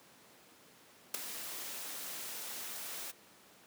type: noise with ADSR envelope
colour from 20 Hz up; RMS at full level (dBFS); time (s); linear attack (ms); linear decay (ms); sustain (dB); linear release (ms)
white; -30; 1.14-3.12; 6; 6; -13; 19
effects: pink hiss -60 dBFS RMS until 3.66 s + high-pass 200 Hz 12 dB/octave